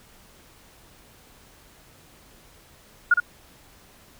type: tone with echo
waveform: sine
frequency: 1430 Hz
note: F6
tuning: 41 cents sharp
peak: -12 dBFS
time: 3.11-3.14 s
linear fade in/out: 5 ms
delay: 61 ms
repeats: 1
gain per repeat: -5 dB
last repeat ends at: 3.201 s
effects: pink hiss -53 dBFS RMS until 4.19 s